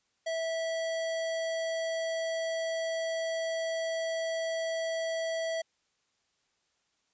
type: tone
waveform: square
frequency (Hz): 654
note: E5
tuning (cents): -14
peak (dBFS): -31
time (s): 0.26-5.62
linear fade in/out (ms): 10
effects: white hiss -75 dBFS RMS until 7.13 s + resampled to 16000 Hz